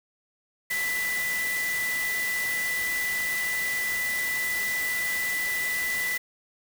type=tone in noise; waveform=sine; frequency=1986 Hz; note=B6; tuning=9 cents sharp; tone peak=-26 dBFS; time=0.7-6.18 s; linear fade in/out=10 ms; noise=white; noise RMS=-34 dBFS; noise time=0.7-6.18 s; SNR=+5 dB; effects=none